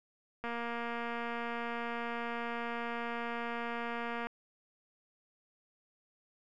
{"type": "click train", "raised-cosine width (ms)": 0.5, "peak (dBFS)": -24, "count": 901, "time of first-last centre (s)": [0.44, 4.27], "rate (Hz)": 235, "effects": []}